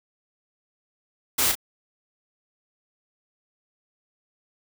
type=noise with echo; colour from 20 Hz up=white; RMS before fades=-22 dBFS; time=1.38-1.52 s; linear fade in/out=10 ms; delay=34 ms; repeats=1; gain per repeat=-6 dB; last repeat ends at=1.554 s; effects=none